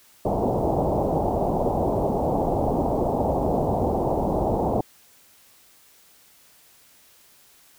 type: low-pass noise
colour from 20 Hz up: white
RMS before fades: -23 dBFS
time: 0.25-4.81 s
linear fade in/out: 5 ms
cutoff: 840 Hz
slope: 48 dB/octave
effects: white hiss -55 dBFS RMS until 7.78 s